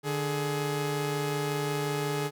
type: tone pair together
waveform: sawtooth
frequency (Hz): 148.81 / 420.9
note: D3 / G#4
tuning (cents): +23 / +23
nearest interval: octave + tritone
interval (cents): 1800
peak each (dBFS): -27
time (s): 0.03-2.31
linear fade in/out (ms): 50
effects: none